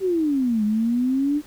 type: exponential two-way sweep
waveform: sine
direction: down then up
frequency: 392.8 to 207.7 to 301.6 Hz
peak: -18 dBFS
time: 0-1.42 s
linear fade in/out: 50 ms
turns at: 0.64 s
effects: pink hiss -49 dBFS RMS until 1.46 s